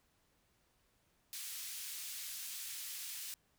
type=band-pass noise; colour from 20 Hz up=white; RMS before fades=-45 dBFS; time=1.33-3.34 s; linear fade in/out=0 ms; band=2400 to 16000 Hz; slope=12 dB/octave; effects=pink hiss -75 dBFS RMS until 3.58 s